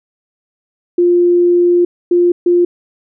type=tone bursts at uneven times; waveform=sine; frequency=350.7 Hz; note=F4; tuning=7 cents sharp; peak=-7 dBFS; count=3; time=0.98-1.85 / 2.11-2.32 / 2.46-2.65 s; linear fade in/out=5 ms; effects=none